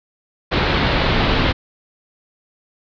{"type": "low-pass noise", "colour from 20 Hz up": "pink", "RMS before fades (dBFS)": -17, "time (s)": [0.51, 1.53], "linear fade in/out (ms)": 20, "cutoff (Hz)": 4300, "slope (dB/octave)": 48, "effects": []}